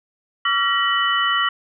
sine tone cluster, 1145 / 1368 / 1909 / 2985 Hz, D6 / F6 / A#6 / F#7, -44 / -36 / +41 / +15 cents, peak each -22 dBFS, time 0.45-1.49 s, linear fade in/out 5 ms, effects none

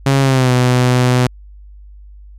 sawtooth tone with pitch glide, 136.6 to 125.26 Hz, C#3 to B2, -25 to +25 cents, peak -6 dBFS, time 0.06-1.27 s, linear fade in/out 5 ms, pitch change -150 cents, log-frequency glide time 0.21-0.52 s, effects added 50 Hz sine -35 dBFS peak until 2.38 s + low-pass 10000 Hz 12 dB/octave

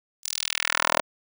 10% pulse tone with high-pass filter sweep, 40.48 Hz, E1, 31 cents flat, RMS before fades -26 dBFS, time 0.23-1.01 s, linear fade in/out 20 ms, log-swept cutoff 6600 to 670 Hz, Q 1.5, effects none

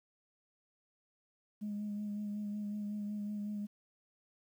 sine tone with vibrato, 207.5 Hz, G#3, 1 cent flat, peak -35 dBFS, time 1.61-3.67 s, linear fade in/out 20 ms, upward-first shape sine, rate 5.4 Hz, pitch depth 22 cents each way, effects tanh soft clip ceiling -33 dBFS + 11-bit

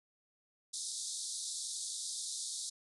white band-pass noise, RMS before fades -41 dBFS, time 0.73-2.7 s, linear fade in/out 10 ms, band 3600 to 10000 Hz, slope 96 dB/octave, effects none

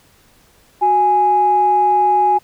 sine tone pair together, 369.7 / 830.6 Hz, F#4 / G#5, -1 / 0 cents, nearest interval octave + major second, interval 1401 cents, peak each -20 / -10 dBFS, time 0.81-2.39 s, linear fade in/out 20 ms, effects tanh soft clip ceiling -4 dBFS + pink hiss -52 dBFS RMS until 2.43 s

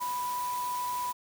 sine tone in noise, 987.8 Hz, B5, in tune, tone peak -30 dBFS, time 0-1.13 s, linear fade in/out 20 ms, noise white, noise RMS -42 dBFS, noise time 0-1.13 s, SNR +9 dB, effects none

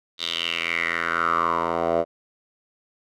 10% pulse tone with band-pass filter sweep, 84 Hz, E2, 33 cents sharp, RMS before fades -24 dBFS, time 0.18-2.05 s, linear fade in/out 50 ms, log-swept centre 3800 to 620 Hz, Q 5.3, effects none

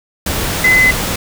sine tone in noise, 2031 Hz, B6, 48 cents sharp, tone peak -7 dBFS, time 0.64-0.91 s, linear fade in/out 5 ms, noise pink, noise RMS -18 dBFS, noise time 0.26-1.16 s, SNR +8 dB, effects none

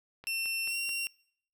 click train, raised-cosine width 0.3 ms, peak -32 dBFS, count 4, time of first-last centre 0.24-0.892 s, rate 4.6 Hz
sawtooth tone with pitch glide, 2700 to 2750 Hz, E7 to F7, +41 to -27 cents, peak -28 dBFS, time 0.27-1.07 s, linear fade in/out 0 ms, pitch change +32 cents, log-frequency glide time 0.67-0.77 s
effects noise-tail reverb RT60 0.7 s tail -26 dB re dry

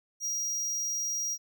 square tone, 5720 Hz, F8, 41 cents sharp, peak -30 dBFS, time 0.2-1.38 s, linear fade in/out 50 ms, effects none

